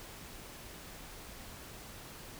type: silence
effects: pink hiss -49 dBFS RMS until 2.39 s